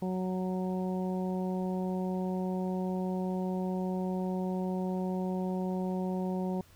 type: harmonic tone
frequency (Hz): 185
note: F#3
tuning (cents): 0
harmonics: 1 / 2 / 3 / 4 / 5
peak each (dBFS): -31 / -37 / -41 / -43 / -45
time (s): 0.02-6.61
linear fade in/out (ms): 2
effects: added 90 Hz sine -60 dBFS peak until 6.75 s + pink hiss -61 dBFS RMS until 6.75 s